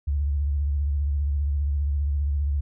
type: tone with vibrato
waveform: sine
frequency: 71.7 Hz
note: D2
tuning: 41 cents flat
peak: -21 dBFS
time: 0.07-2.61 s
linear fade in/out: 10 ms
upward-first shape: triangle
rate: 15 Hz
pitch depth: 100 cents each way
effects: none